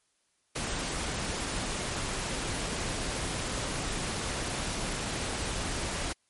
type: noise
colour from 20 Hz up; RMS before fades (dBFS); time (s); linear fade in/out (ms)
pink; -33; 0.55-6.13; 10
effects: white hiss -73 dBFS RMS until 6.29 s + MP3 48 kbps